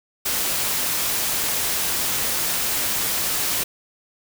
white noise, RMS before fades -23 dBFS, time 0.25-3.64 s, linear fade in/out 10 ms, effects none

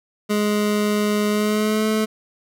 25% pulse tone with pitch glide, 208.9 to 216.8 Hz, G#3 to A3, +10 to -25 cents, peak -14 dBFS, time 0.29-2.06 s, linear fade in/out 20 ms, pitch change +65 cents, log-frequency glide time 1.29-1.87 s, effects none

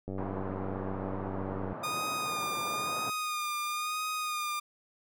click train, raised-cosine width 2 ms, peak -25 dBFS, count 159, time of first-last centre 0.08-1.729 s, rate 95.8 Hz
white band-pass noise, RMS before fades -41 dBFS, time 0.18-3.1 s, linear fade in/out 2 ms, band 110 to 1100 Hz, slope 24 dB/octave
sawtooth tone with vibrato, 1225 Hz, D#6, 27 cents flat, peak -28 dBFS, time 1.83-4.6 s, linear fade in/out 10 ms, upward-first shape sine, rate 1 Hz, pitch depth 36 cents each way
effects none

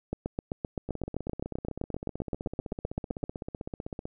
two click trains, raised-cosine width 2 ms, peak -17 / -22 dBFS, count 25 / 51, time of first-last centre 0.13-3.239 / 0.89-4.055 s, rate 7.72 / 15.8 Hz, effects none

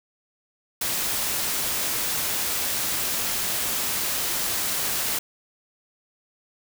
white noise, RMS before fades -26 dBFS, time 0.81-5.19 s, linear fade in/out 5 ms, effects none

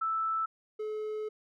sine / triangle tone pair in turn, 1318.5 / 429 Hz, E6 / A4, 0 / -44 cents, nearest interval octave + perfect fifth, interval 1944 cents, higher first, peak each -28 / -31 dBFS, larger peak first, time 0.01-0.46 / 0.79-1.29 s, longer second, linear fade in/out 10 ms, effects none

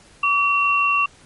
sine tone pair together, 1148 / 2730 Hz, D6 / F7, -40 / -40 cents, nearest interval octave + minor third, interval 1500 cents, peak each -18 dBFS, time 0.23-1.06 s, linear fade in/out 5 ms, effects pink hiss -50 dBFS RMS until 1.25 s + MP3 48 kbps

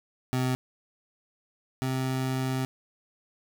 25% pulse tone pair in turn, 128.2 / 130.74 Hz, C3 / C3, -35 / -1 cents, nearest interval unison, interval 34 cents, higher second, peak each -21 / -23 dBFS, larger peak first, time 0.33-0.55 / 1.82-2.65 s, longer second, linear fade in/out 0 ms, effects none

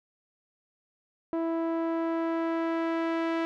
sawtooth tone with low-pass filter sweep, 329.6 Hz, E4, in tune, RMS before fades -29 dBFS, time 1.33-3.45 s, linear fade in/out 0 ms, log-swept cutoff 850 to 2400 Hz, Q 0.85, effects none

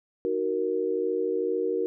sine chord, D# minor, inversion none, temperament just, 311.1 / 373.4 / 466.7 Hz, D#4 / F#4 / A#4, 0 / +16 / +2 cents, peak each -33 / -28 / -27 dBFS, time 0.25-1.86 s, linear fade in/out 0 ms, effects none

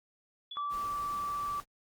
sine tone with exponential decay, 3420 Hz, A7, 50 cents flat, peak -38 dBFS, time 0.51-0.8 s, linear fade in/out 5 ms, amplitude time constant 62 ms
sine tone, 1161 Hz, D6, 20 cents flat, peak -32 dBFS, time 0.57-1.6 s, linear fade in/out 0 ms
pink noise, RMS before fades -49 dBFS, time 0.69-1.65 s, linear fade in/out 50 ms
effects Opus 48 kbps

